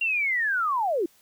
sine linear sweep, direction down, 2794 to 308.4 Hz, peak -22 dBFS, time 0.01-1.06 s, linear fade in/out 5 ms, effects white hiss -60 dBFS RMS until 1.21 s

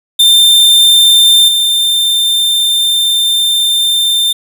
45% pulse tone with level steps, 3589 Hz, A7, 34 cents sharp, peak -4 / -9 dBFS, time 0.19-4.33 s, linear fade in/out 10 ms, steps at 1.48 s, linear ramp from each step 5 ms, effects none

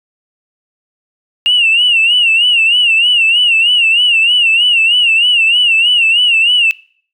sine tone with vibrato, 2799 Hz, F7, 3 cents sharp, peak -6 dBFS, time 1.46-6.71 s, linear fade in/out 0 ms, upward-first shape sine, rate 3.2 Hz, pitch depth 110 cents each way, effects noise-tail reverb RT60 0.5 s tail -23 dB re dry + tanh soft clip ceiling -2 dBFS

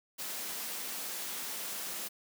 white high-pass noise, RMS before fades -39 dBFS, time 0.18-2.09 s, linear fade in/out 20 ms, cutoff 160 Hz, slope 48 dB/octave, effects none

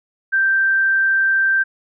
sine tone, 1568 Hz, G6, in tune, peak -13 dBFS, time 0.32-1.64 s, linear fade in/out 20 ms, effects none

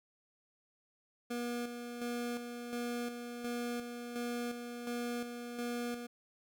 25% pulse tone with tremolo, 240 Hz, B3, 49 cents flat, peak -32 dBFS, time 1.3-6.07 s, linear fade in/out 10 ms, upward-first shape square, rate 1.4 Hz, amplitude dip 50%, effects none

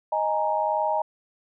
sine chord, D# suspended fourth, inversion none, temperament equal, 622.3 / 830.6 / 932.3 Hz, D#5 / G#5 / A#5, 0 / 0 / 0 cents, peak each -26 dBFS, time 0.12-1.02 s, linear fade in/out 5 ms, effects none

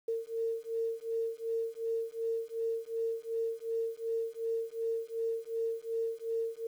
sine beating tone pair, 454 / 456.7 Hz, A#4 / A#4, -46 / -36 cents, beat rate 2.7 Hz, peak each -35 / -35 dBFS, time 0.08-6.67 s, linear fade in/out 5 ms, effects 10-bit

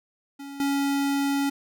square tone with level steps, 279.4 Hz, C#4, 14 cents sharp, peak -37 / -23 dBFS, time 0.39-1.5 s, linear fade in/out 10 ms, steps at 0.6 s, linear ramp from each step 2 ms, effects none

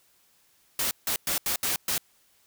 white noise bursts at uneven times, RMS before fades -27 dBFS, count 6, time 0.79-0.91 / 1.07-1.16 / 1.27-1.38 / 1.46-1.56 / 1.63-1.76 / 1.88-1.98 s, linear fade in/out 2 ms, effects white hiss -64 dBFS RMS until 2.46 s

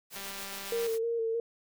white noise with tremolo, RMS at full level -42 dBFS, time 0.1-0.99 s, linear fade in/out 50 ms, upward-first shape square, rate 7.2 Hz, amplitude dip 25%
click train, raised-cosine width 0.2 ms, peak -25 dBFS, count 140, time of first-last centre 0.16-0.866 s, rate 197 Hz
sine tone with vibrato, 458.1 Hz, A#4, 30 cents flat, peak -28 dBFS, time 0.72-1.4 s, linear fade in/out 2 ms, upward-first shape square, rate 3.2 Hz, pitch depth 26 cents each way
effects none

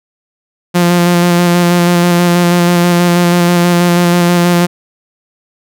sawtooth tone with vibrato, 174.61 Hz, F3, in tune, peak -3 dBFS, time 0.74-4.67 s, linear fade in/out 20 ms, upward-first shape square, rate 6.2 Hz, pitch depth 15 cents each way, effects none

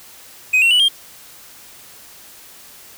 triangle tone with pitch steps, 2514 / 2726 / 2955 / 3204 Hz, D#7 / F7 / F#7 / G7, +17 / -43 / -3 / +37 cents, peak -9 dBFS, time 0.53-0.886 s, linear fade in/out 10 ms, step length 89 ms, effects white hiss -42 dBFS RMS until 2.97 s

